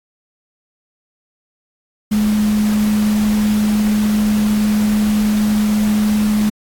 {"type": "tone in noise", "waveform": "sine", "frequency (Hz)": 211.5, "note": "G#3", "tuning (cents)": 32, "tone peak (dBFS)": -12, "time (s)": [2.11, 6.5], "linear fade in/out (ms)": 10, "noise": "pink", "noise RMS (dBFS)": -28, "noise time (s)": [2.11, 6.5], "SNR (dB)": 13, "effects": ["AAC 64 kbps"]}